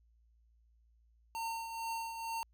square tone with tremolo, 911 Hz, A#5, 40 cents flat, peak -36 dBFS, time 1.35-2.43 s, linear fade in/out 0 ms, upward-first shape triangle, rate 2.2 Hz, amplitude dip 55%, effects added 57 Hz sine -65 dBFS peak until 2.53 s

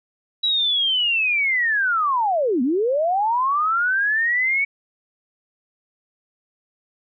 sine linear two-way sweep, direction down then up, 3917 to 233.1 to 2251 Hz, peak -17 dBFS, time 0.43-4.65 s, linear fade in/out 10 ms, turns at 2.62 s, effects none

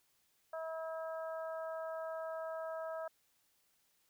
harmonic tone, 322.7 Hz, E4, 37 cents flat, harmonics 2 / 3 / 4 / 5, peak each -40 / -50 / -48 / -53 dBFS, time 0.53-3.08 s, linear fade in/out 5 ms, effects white hiss -75 dBFS RMS until 4.09 s

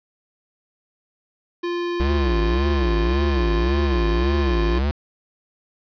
square tone, 347.8 Hz, F4, 7 cents flat, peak -23 dBFS, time 1.63-4.79 s, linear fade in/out 10 ms
square tone with vibrato, 63 Hz, B1, 35 cents sharp, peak -19 dBFS, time 2-4.91 s, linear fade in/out 0 ms, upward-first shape sine, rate 1.8 Hz, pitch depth 280 cents each way
effects resampled to 11025 Hz + 9-bit

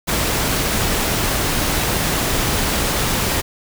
pink noise, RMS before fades -19 dBFS, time 0.07-3.42 s, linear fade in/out 20 ms, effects none

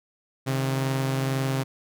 sawtooth tone pair together, 133.5 / 155.56 Hz, C3 / D#3, +35 / 0 cents, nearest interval minor third, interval 265 cents, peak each -20 / -30 dBFS, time 0.46-1.64 s, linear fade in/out 20 ms, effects none

